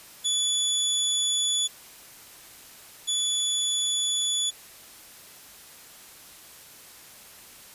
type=tone pair in turn; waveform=25% pulse; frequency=3440 / 3440 Hz; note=A7 / A7; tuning=-40 / -40 cents; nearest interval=unison; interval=0 cents; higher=neither; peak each=-19 / -20 dBFS; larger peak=first; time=0.24-1.68 / 3.07-4.51 s; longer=neither; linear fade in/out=20 ms; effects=white hiss -48 dBFS RMS until 7.74 s + resampled to 32000 Hz